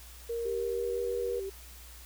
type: tone with pitch glide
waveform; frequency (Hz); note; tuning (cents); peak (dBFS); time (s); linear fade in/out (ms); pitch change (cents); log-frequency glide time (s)
sine; 466.2 to 479.6; A#4 to A#4; 0 to +49; -31; 0.29-1.4; 10; +49; 0.45-1.04
type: tone with vibrato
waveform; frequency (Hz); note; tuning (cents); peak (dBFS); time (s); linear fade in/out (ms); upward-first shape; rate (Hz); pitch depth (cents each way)
sine; 392; G4; 0; -34; 0.45-1.5; 10; sine; 5.8; 25
effects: added 60 Hz sine -49 dBFS peak until 2.05 s + white hiss -52 dBFS RMS until 2.05 s